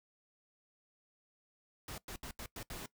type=noise bursts at uneven times; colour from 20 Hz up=pink; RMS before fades=-45 dBFS; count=6; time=1.88-1.98 / 2.08-2.16 / 2.23-2.31 / 2.39-2.46 / 2.56-2.63 / 2.7-2.86 s; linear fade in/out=2 ms; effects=noise-tail reverb RT60 0.1 s tail -19 dB re dry